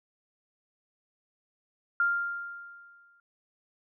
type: tone with exponential decay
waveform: sine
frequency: 1396.9 Hz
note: F6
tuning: in tune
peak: -21 dBFS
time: 2-3.2 s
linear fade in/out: 2 ms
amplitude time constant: 260 ms
effects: none